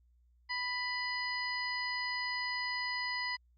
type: harmonic tone with a mistuned harmonic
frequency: 990 Hz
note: B5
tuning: 4 cents sharp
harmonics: 1 / 2 / 3 / 4 / 5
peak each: -40 / -36 / -49 / -45 / -40 dBFS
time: 0.49-3.37 s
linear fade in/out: 20 ms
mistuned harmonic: 4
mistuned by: +100 cents
effects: added 60 Hz sine -64 dBFS peak until 3.57 s + Opus 48 kbps